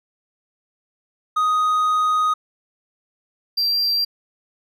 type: tone pair in turn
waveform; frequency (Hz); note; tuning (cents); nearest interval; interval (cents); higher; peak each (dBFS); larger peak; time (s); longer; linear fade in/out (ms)
triangle; 1248 / 4724; D#6 / D8; +5 / +9; octave + major seventh; 2304; second; -14 / -16; first; 1.36-2.34 / 3.57-4.05; first; 10
effects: none